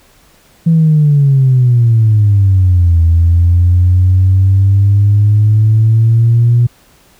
sine exponential two-way sweep, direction down then up, 167.1 to 82.41 to 120.7 Hz, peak -4 dBFS, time 0.66-6.67 s, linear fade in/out 10 ms, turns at 3.02 s, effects tanh soft clip ceiling -1 dBFS + pink hiss -47 dBFS RMS until 7.19 s

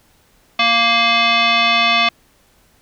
sine tone with frequency modulation, 696 Hz, F5, 6 cents flat, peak -11 dBFS, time 0.59-2.09 s, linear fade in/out 5 ms, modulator 930 Hz, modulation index 3.5, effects pink hiss -55 dBFS RMS until 2.81 s

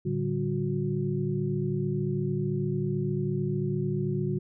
sine tone cluster, 111.7 / 145.3 / 194.3 / 363.5 Hz, A2 / D3 / G3 / F#4, +27 / -18 / -15 / -31 cents, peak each -34 / -29 / -32 / -32 dBFS, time 0.05-4.39 s, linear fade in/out 10 ms, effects none

